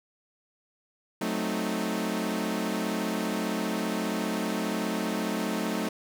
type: chord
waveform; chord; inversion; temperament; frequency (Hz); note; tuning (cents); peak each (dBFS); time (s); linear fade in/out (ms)
sawtooth; F# diminished seventh; none; equal; 185 / 220 / 261.6 / 311.1; F#3 / A3 / C4 / Eb4; 0 / 0 / 0 / 0; -30 / -27 / -32 / -30; 1.21-5.89; 5
effects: none